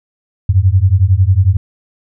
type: beating tone pair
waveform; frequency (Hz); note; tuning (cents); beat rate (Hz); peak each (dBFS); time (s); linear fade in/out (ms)
sine; 89.2 / 100.2; F2 / G2; +37 / +38; 11; -10; 0.49-1.57; 5
effects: none